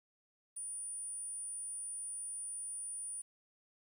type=tone; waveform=sine; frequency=9397 Hz; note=D9; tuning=in tune; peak=-40 dBFS; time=0.56-3.22 s; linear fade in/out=10 ms; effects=11-bit